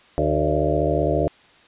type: harmonic tone with a mistuned harmonic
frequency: 75.2 Hz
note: D2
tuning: 42 cents sharp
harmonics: 1 / 2 / 4 / 5 / 6 / 7 / 8 / 9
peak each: -26 / -26 / -26 / -26 / -26 / -26 / -26 / -26 dBFS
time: 0.18-1.28 s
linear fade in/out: 0 ms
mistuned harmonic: 7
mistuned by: +76 cents
effects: white hiss -52 dBFS RMS until 1.67 s + resampled to 8000 Hz